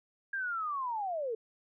sine linear sweep, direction down, 1623 to 429 Hz, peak -32 dBFS, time 0.33-1.35 s, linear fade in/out 5 ms, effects none

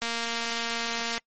click train, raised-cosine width 0.2 ms, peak -13 dBFS, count 270, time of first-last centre 0.02-1.179 s, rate 232 Hz, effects noise-tail reverb RT60 0.1 s tail -26 dB re dry + MP3 32 kbps

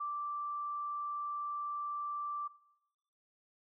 sine tone, 1172 Hz, D6, 4 cents flat, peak -35 dBFS, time 0-2.48 s, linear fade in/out 10 ms, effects noise-tail reverb RT60 0.9 s tail -20 dB re dry

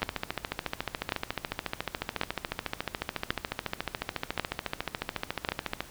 two click trains, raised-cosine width 0.3 ms, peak -10 / -13 dBFS, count 6 / 82, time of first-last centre 0.03-5.489 / 0.02-5.806 s, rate 0.916 / 14 Hz, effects pink hiss -49 dBFS RMS until 5.9 s

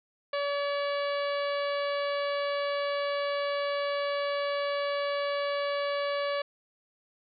harmonic tone, 570 Hz, C#5, 48 cents sharp, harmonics 1 / 2 / 3 / 4 / 5 / 6 / 7 / 8, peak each -29 / -35 / -39 / -41 / -43 / -45 / -46 / -47 dBFS, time 0.33-6.42 s, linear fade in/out 5 ms, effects none

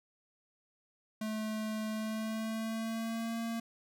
square tone with pitch glide, 216.7 to 229.1 Hz, A3 to A#3, -26 to -30 cents, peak -35 dBFS, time 1.21-3.6 s, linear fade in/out 5 ms, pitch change +96 cents, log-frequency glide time 1.89-3.39 s, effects none

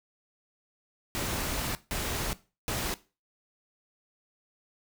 pink noise bursts at uneven times, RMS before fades -32 dBFS, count 3, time 1.15-1.75 / 1.91-2.33 / 2.68-2.94 s, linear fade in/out 0 ms, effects noise-tail reverb RT60 0.3 s tail -17 dB re dry

